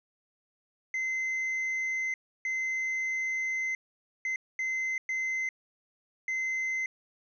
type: tone bursts at uneven times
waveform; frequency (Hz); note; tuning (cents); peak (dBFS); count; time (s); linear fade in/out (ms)
triangle; 2062; C7; -26; -27; 6; 0.94-2.14 / 2.45-3.75 / 4.25-4.36 / 4.59-4.98 / 5.09-5.49 / 6.28-6.86; 2
effects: resampled to 16000 Hz